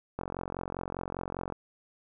click train, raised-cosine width 1 ms, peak -20 dBFS, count 61, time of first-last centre 0.19-1.523 s, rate 45 Hz, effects none

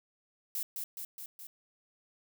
violet noise with echo, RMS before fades -35 dBFS, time 0.55-0.63 s, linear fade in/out 2 ms, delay 210 ms, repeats 4, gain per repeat -3 dB, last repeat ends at 1.47 s, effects none

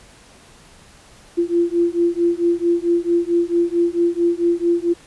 sine beating tone pair, 341.3 / 345.8 Hz, F4 / F4, -40 / -17 cents, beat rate 4.5 Hz, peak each -18 dBFS, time 1.37-4.94 s, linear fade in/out 20 ms, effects pink hiss -47 dBFS RMS until 5.06 s + resampled to 24000 Hz

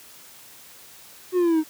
triangle linear sweep, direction down, 370 to 305.7 Hz, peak -15 dBFS, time 1.32-1.64 s, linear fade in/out 50 ms, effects white hiss -47 dBFS RMS until 1.69 s + high-pass 60 Hz 12 dB/octave

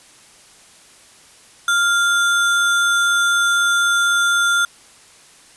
sine tone with sample-and-hold, 1398 Hz, F6, 1 cent sharp, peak -13 dBFS, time 1.68-4.65 s, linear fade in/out 2 ms, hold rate 4900 Hz, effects white hiss -47 dBFS RMS until 5.56 s + resampled to 24000 Hz

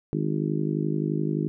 harmonic tone, 51.6 Hz, G#1, 10 cents flat, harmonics 3 / 4 / 5 / 6 / 7 / 8, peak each -27 / -31 / -34 / -30 / -32 / -36 dBFS, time 0.13-1.48 s, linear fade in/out 0 ms, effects none

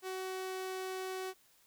sawtooth tone, 375.4 Hz, F#4, 25 cents sharp, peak -34 dBFS, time 0.02-1.34 s, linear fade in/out 50 ms, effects white hiss -67 dBFS RMS until 1.66 s

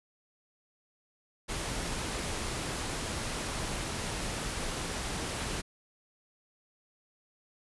pink noise, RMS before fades -35 dBFS, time 1.48-5.62 s, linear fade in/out 20 ms, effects resampled to 24000 Hz

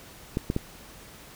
clicks, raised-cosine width 3 ms, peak -12 dBFS, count 3, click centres 0.371 / 0.501 / 0.564 s, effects pink hiss -48 dBFS RMS until 1.35 s

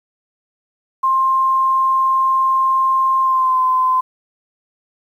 sine tone with pitch glide, 1057 to 1029.3 Hz, C6 to C6, +17 to -29 cents, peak -12 dBFS, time 1.03-4.01 s, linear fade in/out 10 ms, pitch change -46 cents, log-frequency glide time 3.21-3.6 s, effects 8-bit

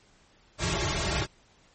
pink noise with comb filter, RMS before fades -28 dBFS, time 0.58-1.27 s, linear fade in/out 50 ms, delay 4 ms, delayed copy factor -1, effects pink hiss -61 dBFS RMS until 1.74 s + MP3 32 kbps

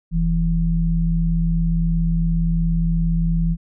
sine tone pair together, 41.41 / 166.1 Hz, E1 / E3, +9 / +13 cents, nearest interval 2 octaves, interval 2404 cents, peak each -19 / -18 dBFS, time 0.11-3.57 s, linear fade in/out 50 ms, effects none

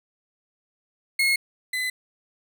35% pulse tone pair in turn, 2164 / 2017 Hz, C#7 / B6, -42 / +36 cents, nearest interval minor second, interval 122 cents, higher first, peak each -17 / -23 dBFS, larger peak first, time 1.19-1.36 / 1.73-1.9 s, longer neither, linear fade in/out 5 ms, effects none

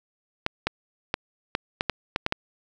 clicks, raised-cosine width 0.3 ms, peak -7 dBFS, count 9, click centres 0.464 / 0.67 / 1.141 / 1.551 / 1.809 / 1.897 / 2.161 / 2.264 / 2.324 s, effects none

